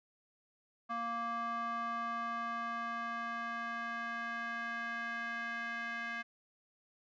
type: tone with band-pass filter sweep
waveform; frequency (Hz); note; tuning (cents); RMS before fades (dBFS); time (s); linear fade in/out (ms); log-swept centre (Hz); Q
square; 233.1; A#3; 0; -39; 0.89-6.23; 20; 1100 to 1800; 3.3
effects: resampled to 16000 Hz